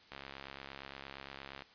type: click train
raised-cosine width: 0.3 ms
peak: -29 dBFS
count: 104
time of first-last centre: 0.12-1.621 s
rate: 68.6 Hz
effects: white hiss -61 dBFS RMS until 1.74 s + resampled to 11025 Hz